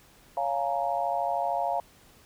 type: chord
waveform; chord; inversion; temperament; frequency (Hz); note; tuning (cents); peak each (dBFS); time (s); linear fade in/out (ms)
sine; Bb minor seventh; first; just; 559.4 / 699.2 / 839.1 / 932.3; Db5 / F5 / Ab5 / Bb5; +16 / +2 / +18 / 0; -33 / -28 / -32 / -33; 0.37-1.8; 2
effects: pink hiss -57 dBFS RMS until 2.25 s